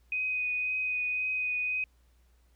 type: tone with vibrato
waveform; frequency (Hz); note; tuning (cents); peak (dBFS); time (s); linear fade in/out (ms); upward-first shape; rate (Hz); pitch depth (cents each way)
sine; 2499; D#7; +7; -28; 0.12-1.84; 2; triangle; 1.9; 15
effects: added 60 Hz sine -61 dBFS peak until 2.55 s + pink hiss -72 dBFS RMS until 2.55 s